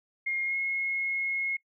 sine tone with pitch glide, 2135 to 2165 Hz, C7 to C#7, +34 to -41 cents, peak -27 dBFS, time 0.26-1.57 s, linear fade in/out 10 ms, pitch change +25 cents, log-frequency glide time 0.44-0.56 s, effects noise-tail reverb RT60 0.1 s tail -21 dB re dry

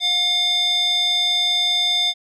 square tone with band-pass filter, 715 Hz, F5, 41 cents sharp, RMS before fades -19 dBFS, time 0-2.14 s, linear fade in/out 50 ms, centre 3800 Hz, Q 6.3, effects none

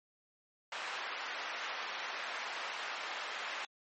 white band-pass noise, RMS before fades -41 dBFS, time 0.72-3.65 s, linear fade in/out 2 ms, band 730 to 2200 Hz, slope 12 dB/octave, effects low-pass 10000 Hz 12 dB/octave + MP3 32 kbps

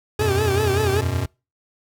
square chord, E suspended second, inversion none, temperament just, 82.41 / 92.71 / 123.61 Hz, E2 / F#2 / B2, 0 / +4 / +2 cents, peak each -29 / -24 / -26 dBFS, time 0.19-1.26 s, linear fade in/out 10 ms
40% pulse tone with vibrato, 408.7 Hz, G#4, 28 cents flat, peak -19 dBFS, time 0.19-1.01 s, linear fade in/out 5 ms, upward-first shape sine, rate 5.2 Hz, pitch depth 110 cents each way
effects noise-tail reverb RT60 0.3 s tail -26 dB re dry

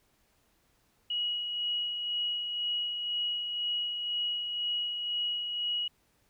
sine tone with tremolo, 2907 Hz, F#7, 31 cents flat, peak -28 dBFS, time 1.1-5.88 s, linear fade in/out 5 ms, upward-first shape sine, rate 2 Hz, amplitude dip 40%, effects pink hiss -70 dBFS RMS until 6.29 s

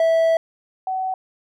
triangle / sine tone pair in turn, 655 / 753.8 Hz, E5 / F#5, -11 / +32 cents, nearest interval major second, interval 243 cents, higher second, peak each -12 / -21 dBFS, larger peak first, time 0-0.37 / 0.87-1.14 s, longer first, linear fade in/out 2 ms, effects none

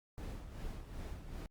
brown noise with tremolo, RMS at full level -42 dBFS, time 0.18-1.46 s, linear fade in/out 0 ms, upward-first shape sine, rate 2.6 Hz, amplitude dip 60%, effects Opus 48 kbps

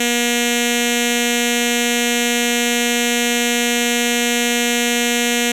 5% pulse tone with notch filter, 239.1 Hz, A#3, 44 cents sharp, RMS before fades -17 dBFS, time 0-5.52 s, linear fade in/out 5 ms, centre 1100 Hz, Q 0.5, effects low-pass 11000 Hz 12 dB/octave + 7-bit

